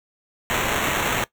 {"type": "noise with sample-and-hold", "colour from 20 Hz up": "violet", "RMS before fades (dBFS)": -23, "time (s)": [0.5, 1.24], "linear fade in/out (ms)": 0, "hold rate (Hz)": 4900, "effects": ["noise-tail reverb RT60 0.1 s tail -19 dB re dry"]}